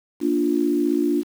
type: chord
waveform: sine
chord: Bb major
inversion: none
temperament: equal with one note detuned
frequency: 235.5 / 293.7 / 349.2 Hz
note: Bb3 / D4 / F4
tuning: +18 / 0 / 0 cents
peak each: -26 / -20 / -22 dBFS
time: 0.2-1.24 s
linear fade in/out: 50 ms
effects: 7-bit